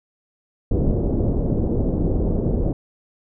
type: low-pass noise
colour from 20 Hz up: pink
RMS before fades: -20 dBFS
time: 0.71-2.73 s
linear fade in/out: 5 ms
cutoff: 500 Hz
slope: 24 dB/octave
effects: none